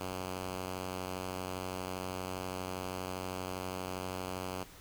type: tone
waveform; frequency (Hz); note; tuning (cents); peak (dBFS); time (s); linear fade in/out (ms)
5% pulse; 92.5; F#2; 0; -26; 0-4.64; 10
effects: pink hiss -54 dBFS RMS until 4.8 s